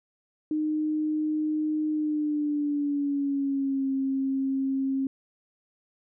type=tone with pitch glide; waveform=sine; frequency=307.1 to 268.9 Hz; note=D#4 to C4; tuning=-23 to +47 cents; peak=-24 dBFS; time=0.51-5.07 s; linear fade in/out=2 ms; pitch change=-230 cents; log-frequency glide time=1.9-3.89 s; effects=none